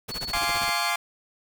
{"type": "noise with tremolo", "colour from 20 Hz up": "pink", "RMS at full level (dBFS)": -33, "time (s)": [0.08, 0.7], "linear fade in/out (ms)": 10, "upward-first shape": "sine", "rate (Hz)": 15, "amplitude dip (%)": 100}
{"type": "tone", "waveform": "sine", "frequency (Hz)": 4411, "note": "C#8", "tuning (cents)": -9, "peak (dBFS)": -31, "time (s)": [0.1, 0.91], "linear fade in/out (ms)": 20}
{"type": "chord", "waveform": "20% pulse", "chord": "D half-diminished seventh", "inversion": "first", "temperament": "equal with one note detuned", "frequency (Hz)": [696, 830.6, 1046.5, 1174.7], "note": ["F5", "Ab5", "C6", "D6"], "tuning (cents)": [-6, 0, 0, 0], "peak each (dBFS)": -25, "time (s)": [0.33, 0.96], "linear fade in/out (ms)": 5}
{"effects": []}